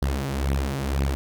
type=beating tone pair; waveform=sawtooth; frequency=67.4 / 69.4 Hz; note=C#2 / C#2; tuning=-48 / +3 cents; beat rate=2 Hz; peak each=-22 dBFS; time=0.02-1.15 s; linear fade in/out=0 ms; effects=none